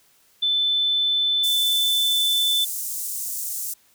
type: tone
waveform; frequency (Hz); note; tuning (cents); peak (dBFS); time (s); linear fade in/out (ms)
sine; 3520; A7; 0; -18; 0.42-2.65; 10
type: high-pass noise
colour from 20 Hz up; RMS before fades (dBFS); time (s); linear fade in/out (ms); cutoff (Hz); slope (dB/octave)
pink; -29; 1.43-3.74; 10; 7200; 24
effects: white hiss -59 dBFS RMS until 3.94 s